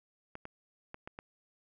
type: clicks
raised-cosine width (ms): 0.5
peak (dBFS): -28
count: 5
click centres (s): 0.354 / 0.454 / 0.944 / 1.075 / 1.189
effects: none